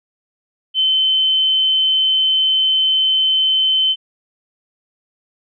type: tone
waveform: sine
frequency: 3069 Hz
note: G7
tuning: 37 cents flat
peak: -12 dBFS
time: 0.74-3.96 s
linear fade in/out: 50 ms
effects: none